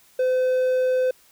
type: tone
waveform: triangle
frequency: 511 Hz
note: C5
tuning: 41 cents flat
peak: -16 dBFS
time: 0.19-1.11 s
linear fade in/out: 5 ms
effects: white hiss -56 dBFS RMS until 1.31 s